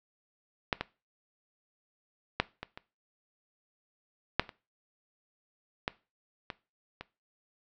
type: clicks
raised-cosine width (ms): 0.3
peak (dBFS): -10 / -15 / -8 / -21 / -26 / -6 / -27 / -13 / -20 / -24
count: 10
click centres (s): 0.728 / 0.81 / 2.4 / 2.63 / 2.775 / 4.396 / 4.492 / 5.879 / 6.502 / 7.01
effects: noise-tail reverb RT60 0.3 s tail -19 dB re dry + low-pass 5000 Hz 12 dB/octave